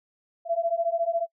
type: beating tone pair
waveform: sine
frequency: 666 / 680 Hz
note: E5 / F5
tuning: +18 / -46 cents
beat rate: 14 Hz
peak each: -26 dBFS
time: 0.45-1.27 s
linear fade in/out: 50 ms
effects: noise-tail reverb RT60 0.1 s tail -25 dB re dry